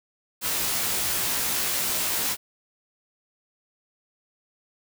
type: noise with comb filter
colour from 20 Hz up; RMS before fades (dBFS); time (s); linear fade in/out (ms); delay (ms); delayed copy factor
white; -26; 0.41-2.37; 50; 17; +0.95
effects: none